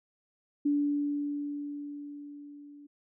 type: tone with level ramp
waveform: sine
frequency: 289.5 Hz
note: D4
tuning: 25 cents flat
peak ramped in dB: -23 to -48 dBFS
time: 0.65-2.87 s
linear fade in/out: 10 ms
effects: none